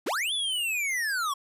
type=linear two-way sweep; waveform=square; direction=up then down; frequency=187.6 to 3520 to 1075 Hz; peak=-27 dBFS; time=0.06-1.34 s; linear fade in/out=10 ms; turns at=0.33 s; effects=resampled to 32000 Hz + 11-bit